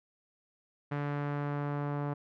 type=tone with low-pass filter sweep; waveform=sawtooth; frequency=144.7 Hz; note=D3; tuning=25 cents flat; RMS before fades=-34 dBFS; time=0.91-2.14 s; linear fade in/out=10 ms; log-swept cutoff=1800 to 1100 Hz; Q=1.3; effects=none